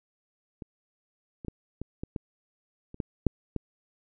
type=clicks; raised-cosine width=3 ms; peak=-26 / -27 / -20 / -22 / -21 / -19 / -30 / -17 / -8 / -17 dBFS; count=10; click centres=0.622 / 1.448 / 1.483 / 1.816 / 2.035 / 2.162 / 2.944 / 3.002 / 3.267 / 3.563 s; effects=none